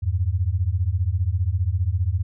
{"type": "beating tone pair", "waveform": "sine", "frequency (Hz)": [83.4, 98.4], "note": ["E2", "G2"], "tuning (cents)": [21, 7], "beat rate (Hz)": 15, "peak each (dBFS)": -22, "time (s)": [0.02, 2.23], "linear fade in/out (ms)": 20, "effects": []}